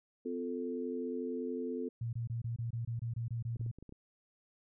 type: chord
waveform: sine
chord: F major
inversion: second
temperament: equal with one note detuned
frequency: 255.2 / 349.2 / 440 Hz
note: C4 / F4 / A4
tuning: -43 / 0 / 0 cents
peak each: -38 / -42 / -39 dBFS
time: 0.25-1.89 s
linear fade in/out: 10 ms
type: tone bursts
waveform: sine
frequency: 116.54 Hz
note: A#2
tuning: in tune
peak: -34 dBFS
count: 12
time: 2.01-3.714 s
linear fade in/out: 5 ms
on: 120 ms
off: 24 ms
type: clicks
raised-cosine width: 3 ms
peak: -37 dBFS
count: 7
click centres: 3.56 / 3.612 / 3.663 / 3.786 / 3.826 / 3.893 / 3.924 s
effects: none